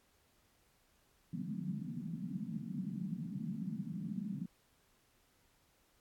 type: band-pass noise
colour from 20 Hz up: white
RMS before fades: -41 dBFS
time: 1.33-4.46 s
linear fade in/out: 5 ms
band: 150 to 230 Hz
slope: 48 dB/octave
effects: pink hiss -72 dBFS RMS until 6 s + AAC 64 kbps